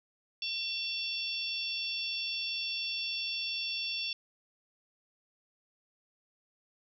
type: harmonic tone with a mistuned harmonic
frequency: 907 Hz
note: A#5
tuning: 48 cents flat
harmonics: 3 / 4 / 5 / 6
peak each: -37 / -38 / -39 / -40 dBFS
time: 0.42-4.13 s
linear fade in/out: 2 ms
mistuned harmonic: 4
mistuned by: -88 cents
effects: none